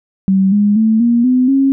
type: tone with pitch steps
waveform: sine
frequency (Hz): 192 / 205.8 / 220.6 / 236.4 / 253.3 / 271.5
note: G3 / G#3 / A3 / A#3 / B3 / C#4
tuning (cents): -36 / -16 / +5 / +24 / +44 / -36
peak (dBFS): -8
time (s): 0.28-1.72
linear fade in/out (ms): 0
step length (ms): 240
effects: none